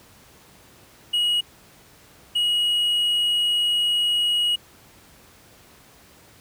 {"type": "tone bursts at uneven times", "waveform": "triangle", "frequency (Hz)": 2900, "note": "F#7", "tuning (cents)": -35, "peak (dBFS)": -17, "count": 2, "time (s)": [[1.13, 1.41], [2.35, 4.56]], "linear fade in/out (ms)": 10, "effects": ["pink hiss -51 dBFS RMS until 6.4 s", "high-pass 60 Hz 12 dB/octave"]}